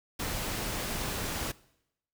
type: noise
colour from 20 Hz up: pink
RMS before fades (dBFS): -34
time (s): 0.19-1.52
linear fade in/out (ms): 10
effects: noise-tail reverb RT60 0.8 s tail -21 dB re dry